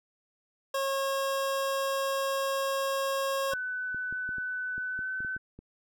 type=tone; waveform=25% pulse; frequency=544 Hz; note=C#5; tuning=33 cents flat; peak=-24 dBFS; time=0.74-3.54 s; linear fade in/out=5 ms
type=tone with pitch glide; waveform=sine; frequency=1501 to 1521.1 Hz; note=F#6 to F#6; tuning=+24 to +47 cents; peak=-31 dBFS; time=3.51-5.38 s; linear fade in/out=20 ms; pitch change=+23 cents; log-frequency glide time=4.85-5.09 s
type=clicks; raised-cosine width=3 ms; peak=-33 dBFS; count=11; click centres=3.535 / 3.946 / 4.126 / 4.291 / 4.383 / 4.78 / 4.991 / 5.205 / 5.248 / 5.365 / 5.59 s
effects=none